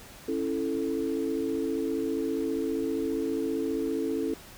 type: chord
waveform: sine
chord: A major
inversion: first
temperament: just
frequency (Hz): 275 / 330 / 440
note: C#4 / E4 / A4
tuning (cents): -14 / +2 / 0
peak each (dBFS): -31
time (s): 0.28-4.34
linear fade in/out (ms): 5
effects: pink hiss -48 dBFS RMS until 4.57 s